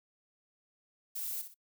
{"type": "noise with echo", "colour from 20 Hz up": "violet", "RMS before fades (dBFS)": -38, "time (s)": [1.15, 1.42], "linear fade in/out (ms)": 10, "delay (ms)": 62, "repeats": 2, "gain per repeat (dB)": -9, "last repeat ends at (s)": 1.544, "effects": ["noise-tail reverb RT60 0.1 s tail -25 dB re dry"]}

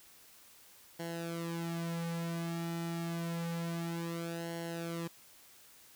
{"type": "tone with flanger", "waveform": "sawtooth", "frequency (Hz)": 167.9, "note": "E3", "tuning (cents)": 32, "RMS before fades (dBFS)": -38, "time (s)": [0.99, 5.08], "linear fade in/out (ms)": 10, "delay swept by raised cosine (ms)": [0.81, 4.11], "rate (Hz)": 0.28, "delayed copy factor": -0.8, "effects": ["white hiss -59 dBFS RMS until 5.95 s"]}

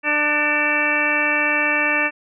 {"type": "harmonic tone with a mistuned harmonic", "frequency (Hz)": 297.5, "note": "D4", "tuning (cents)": 22, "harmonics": [1, 2, 3, 4, 5, 6, 8, 9], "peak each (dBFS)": [-28, -27, -29, -28, -29, -21, -22, -23], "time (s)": [0.03, 2.11], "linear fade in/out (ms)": 50, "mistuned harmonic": 8, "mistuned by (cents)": -52, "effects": []}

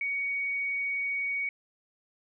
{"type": "tone", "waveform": "sine", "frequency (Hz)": 2242, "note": "C#7", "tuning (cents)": 19, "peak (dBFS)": -28, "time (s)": [0.01, 1.49], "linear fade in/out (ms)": 2, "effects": []}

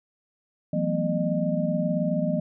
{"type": "tone cluster", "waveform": "sine", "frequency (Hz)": [169.2, 187.8, 223.3, 250.6, 609], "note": ["E3", "F#3", "A3", "B3", "D#5"], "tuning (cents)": [45, 26, 26, 25, -37], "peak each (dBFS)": [-27, -29, -31, -30, -28], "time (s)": [0.73, 2.4], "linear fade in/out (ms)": 5, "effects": []}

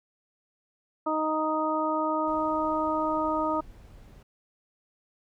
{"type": "harmonic tone", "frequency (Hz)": 311.4, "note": "D#4", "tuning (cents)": 2, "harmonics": [1, 2, 3, 4], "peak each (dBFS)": [-30, -30, -30, -30], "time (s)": [1.06, 3.61], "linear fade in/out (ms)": 10}
{"type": "noise", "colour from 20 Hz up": "brown", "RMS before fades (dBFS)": -49, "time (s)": [2.27, 4.23], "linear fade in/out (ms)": 5}
{"effects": []}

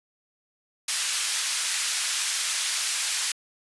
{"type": "band-pass noise", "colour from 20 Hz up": "white", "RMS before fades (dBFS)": -27, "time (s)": [0.88, 3.32], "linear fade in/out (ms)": 5, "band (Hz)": [1600, 9700], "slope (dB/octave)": 12, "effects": ["resampled to 24000 Hz"]}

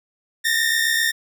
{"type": "tone pair together", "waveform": "sawtooth", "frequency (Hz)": [1787.4, 1855], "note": ["A6", "A#6"], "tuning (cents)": [27, -9], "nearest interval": "minor second", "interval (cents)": 64, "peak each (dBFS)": -17, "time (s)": [0.44, 1.12], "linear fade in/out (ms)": 20, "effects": []}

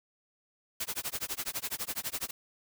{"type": "noise with tremolo", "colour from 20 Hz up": "white", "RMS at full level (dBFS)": -33, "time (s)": [0.8, 2.31], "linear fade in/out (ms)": 5, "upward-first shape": "sine", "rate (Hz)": 12, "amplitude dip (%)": 100, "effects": []}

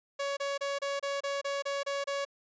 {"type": "tone bursts", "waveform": "sawtooth", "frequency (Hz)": 560, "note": "C#5", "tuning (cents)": 18, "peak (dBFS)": -27, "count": 10, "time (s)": [0.19, 2.251], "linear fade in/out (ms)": 10, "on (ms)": 180, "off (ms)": 29, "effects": ["resampled to 16000 Hz"]}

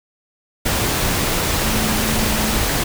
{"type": "tone in noise", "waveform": "sine", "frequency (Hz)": 218.3, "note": "A3", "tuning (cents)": -13, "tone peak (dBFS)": -24, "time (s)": [1.63, 2.59], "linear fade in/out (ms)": 10, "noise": "pink", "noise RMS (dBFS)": -19, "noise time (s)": [0.65, 2.84], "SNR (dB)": -8, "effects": []}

